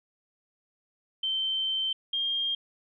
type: tone pair in turn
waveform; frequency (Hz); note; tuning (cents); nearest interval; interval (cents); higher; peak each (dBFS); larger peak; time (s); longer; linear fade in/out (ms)
sine; 3106 / 3214; G7 / G7; -17 / +43; minor second; 60; second; -26 / -26; neither; 1.23-1.93 / 2.13-2.55; first; 5
effects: none